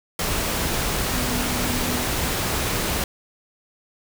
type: tone in noise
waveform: sine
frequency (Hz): 246.9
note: B3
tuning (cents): 0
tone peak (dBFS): -29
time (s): 1.13-2.03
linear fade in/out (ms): 2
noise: pink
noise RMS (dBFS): -24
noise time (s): 0.19-3.04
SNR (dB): -8
effects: none